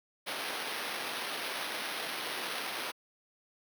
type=noise with sample-and-hold; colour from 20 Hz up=white; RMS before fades=-37 dBFS; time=0.26-2.92 s; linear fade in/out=20 ms; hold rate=7350 Hz; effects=high-pass 300 Hz 12 dB/octave